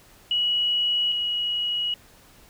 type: tone pair in turn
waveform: sine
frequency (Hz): 2925 / 2908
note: F#7 / F#7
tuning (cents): -21 / -31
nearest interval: unison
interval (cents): 10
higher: first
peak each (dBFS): -20 / -23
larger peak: first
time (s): 0.31-1.12 / 1.12-1.94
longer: second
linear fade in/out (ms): 2
effects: pink hiss -53 dBFS RMS until 2.49 s